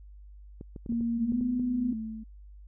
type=clicks; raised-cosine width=3 ms; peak=-28 dBFS; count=8; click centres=0.611 / 0.762 / 0.862 / 0.923 / 1.009 / 1.322 / 1.41 / 1.597 s
type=tone with pitch glide; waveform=sine; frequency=233.1 to 248.4 Hz; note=A#3 to B3; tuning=0 to +10 cents; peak=-26 dBFS; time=0.89-1.93 s; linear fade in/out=5 ms; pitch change=+110 cents; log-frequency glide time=1.25-1.39 s
type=tone with tremolo; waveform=sine; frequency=220.8 Hz; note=A3; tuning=6 cents sharp; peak=-31 dBFS; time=1.17-2.24 s; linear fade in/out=10 ms; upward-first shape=triangle; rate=1.6 Hz; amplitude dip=70%
effects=added 50 Hz sine -46 dBFS peak until 2.67 s